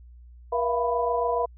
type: tone cluster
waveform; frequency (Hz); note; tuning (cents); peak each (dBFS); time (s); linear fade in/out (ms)
sine; 478.5 / 669 / 696 / 991; A#4 / E5 / F5 / B5; +45 / +25 / -6 / +6; -26 / -29 / -30 / -27; 0.52-1.46; 10
effects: added 60 Hz sine -45 dBFS peak until 1.57 s